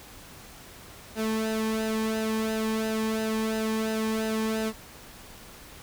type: tone with flanger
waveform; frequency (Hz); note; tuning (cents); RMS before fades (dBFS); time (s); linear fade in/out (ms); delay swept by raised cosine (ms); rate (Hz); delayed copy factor
sawtooth; 220; A3; 0; -28; 1.15-4.73; 50; 0.88 to 1.46; 2.9; -0.65
effects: pink hiss -47 dBFS RMS until 5.82 s